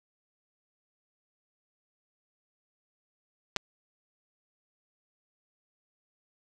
clicks, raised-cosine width 0.2 ms, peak -10 / -13 dBFS, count 2, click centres 3.563 / 3.568 s, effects none

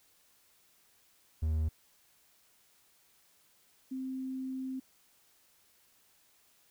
triangle / sine tone pair in turn, 78.5 / 261.6 Hz, D#2 / C4, +16 / 0 cents, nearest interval octave + major sixth, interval 2084 cents, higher second, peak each -26 / -35 dBFS, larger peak first, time 1.42-1.69 / 3.91-4.8 s, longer second, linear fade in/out 10 ms, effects white hiss -67 dBFS RMS until 6.7 s

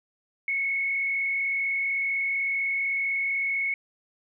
sine tone with frequency modulation, 2200 Hz, C#7, 14 cents flat, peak -24 dBFS, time 0.48-3.74 s, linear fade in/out 2 ms, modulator 42.1 Hz, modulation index 0.69, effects none

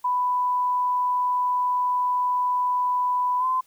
sine tone with pitch glide, 993 to 1027.4 Hz, B5 to C6, +9 to -32 cents, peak -20 dBFS, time 0.04-3.61 s, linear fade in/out 10 ms, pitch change +59 cents, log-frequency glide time 3.39-3.45 s, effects white hiss -61 dBFS RMS until 3.66 s

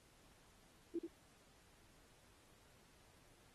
sine tone with echo, 337.1 Hz, E4, 39 cents sharp, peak -37 dBFS, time 0.95-0.99 s, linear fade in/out 5 ms, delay 82 ms, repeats 1, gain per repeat -5 dB, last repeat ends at 1.072 s, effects pink hiss -69 dBFS RMS until 3.54 s + AAC 32 kbps

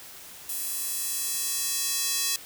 square tone with high-pass filter sweep, 370 Hz, F#4, in tune, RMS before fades -29 dBFS, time 0.49-2.36 s, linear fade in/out 2 ms, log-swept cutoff 11000 to 4800 Hz, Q 0.83, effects white hiss -45 dBFS RMS until 2.45 s

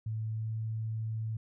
sine tone with pitch glide, 110 to 110.77 Hz, A2 to A2, 0 to +12 cents, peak -32 dBFS, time 0.06-1.37 s, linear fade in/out 5 ms, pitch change +12 cents, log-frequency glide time 0.32-0.51 s, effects none

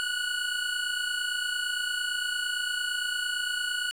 25% pulse tone pair together, 1451.2 / 1480 Hz, F#6 / F#6, -34 / 0 cents, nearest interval unison, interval 34 cents, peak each -27 dBFS, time 0-3.91 s, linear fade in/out 0 ms, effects low-pass 10000 Hz 12 dB/octave + 8-bit

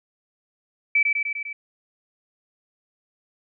sine tone with echo, 2308 Hz, D7, 31 cents flat, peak -15 dBFS, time 0.95-1.03 s, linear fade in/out 5 ms, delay 100 ms, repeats 5, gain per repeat -3 dB, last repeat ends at 1.53 s, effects none

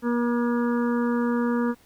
harmonic tone, 239 Hz, A#3, 43 cents sharp, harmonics 1 / 2 / 4 / 5 / 6 / 7, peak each -22 / -28 / -34 / -36 / -38 / -39 dBFS, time 0.02-1.75 s, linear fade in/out 50 ms, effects pink hiss -58 dBFS RMS until 1.85 s

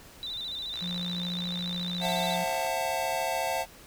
sine tone with vibrato, 3769 Hz, A#7, 18 cents sharp, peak -33 dBFS, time 0.23-2.36 s, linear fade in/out 0 ms, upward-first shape square, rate 14 Hz, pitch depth 72 cents each way
click train, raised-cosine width 0.2 ms, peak -25 dBFS, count 114, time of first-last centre 0.74-2.665 s, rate 58.7 Hz
triangle tone, 177.4 Hz, F3, 27 cents sharp, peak -31 dBFS, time 0.81-2.45 s, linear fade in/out 20 ms
square chord, F# half-diminished seventh, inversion second, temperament just, 532.8 / 666 / 740 / 888 Hz, C5 / E5 / F#5 / A5, +31 / +18 / 0 / +16 cents, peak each -36 / -33 / -34 / -34 dBFS, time 2-3.66 s, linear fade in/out 50 ms
effects pink hiss -51 dBFS RMS until 3.86 s

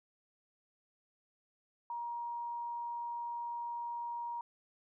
sine tone, 946 Hz, A#5, 25 cents sharp, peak -37 dBFS, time 1.9-4.41 s, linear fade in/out 2 ms, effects none

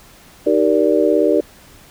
sine chord, Eb major seventh, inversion none, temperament just, 311.1 / 388.9 / 466.7 / 583.4 Hz, Eb4 / G4 / Bb4 / D5, 0 / -14 / +2 / -12 cents, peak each -17 dBFS, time 0.46-1.41 s, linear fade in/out 10 ms, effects pink hiss -45 dBFS RMS until 1.9 s

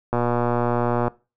click train, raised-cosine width 1 ms, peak -8 dBFS, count 115, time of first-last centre 0.13-1.08 s, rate 120 Hz, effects noise-tail reverb RT60 0.3 s tail -21 dB re dry

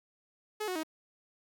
sawtooth tone with pitch steps, 426.4 / 366.9 / 315.8 Hz, G#4 / F#4 / D#4, +46 / -15 / +26 cents, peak -29 dBFS, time 0.6-0.834 s, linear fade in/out 10 ms, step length 78 ms, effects 10-bit

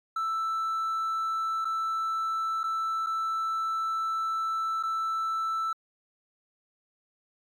triangle tone with dropouts, 1323 Hz, E6, 6 cents sharp, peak -24 dBFS, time 0.16-5.73 s, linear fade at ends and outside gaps 5 ms, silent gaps 1.647-1.652 / 2.633-2.639 / 3.063-3.068 / 4.828-4.834 s, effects tanh soft clip ceiling -20 dBFS + MP3 96 kbps

